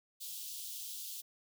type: high-pass noise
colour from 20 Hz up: white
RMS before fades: -44 dBFS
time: 0.2-1.22 s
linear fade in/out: 20 ms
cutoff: 3000 Hz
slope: 48 dB/octave
effects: none